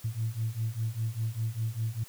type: beating tone pair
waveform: sine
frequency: 110 / 115 Hz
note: A2 / A#2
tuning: 0 / -23 cents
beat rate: 5 Hz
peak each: -32 / -31 dBFS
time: 0.04-2.04 s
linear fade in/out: 10 ms
effects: tanh soft clip ceiling -22 dBFS + white hiss -52 dBFS RMS until 2.08 s